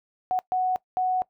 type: tone bursts at uneven times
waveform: sine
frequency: 740 Hz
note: F#5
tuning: in tune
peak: -21 dBFS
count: 3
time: 0.31-0.39 / 0.52-0.76 / 0.97-1.22 s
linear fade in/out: 0 ms
effects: noise-tail reverb RT60 0.1 s tail -21 dB re dry